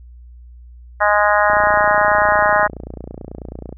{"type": "harmonic tone", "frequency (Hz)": 207.7, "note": "G#3", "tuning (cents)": 0, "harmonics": [3, 4, 5, 6, 7, 8, 9], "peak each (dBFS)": [-17, -18, -19, -20, -20, -21, -22], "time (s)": [1, 2.68], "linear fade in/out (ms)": 20}
{"type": "click train", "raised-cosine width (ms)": 2, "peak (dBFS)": -17, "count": 66, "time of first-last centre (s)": [1.5, 3.726], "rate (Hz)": 29.2}
{"effects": ["added 60 Hz sine -37 dBFS peak until 3.77 s"]}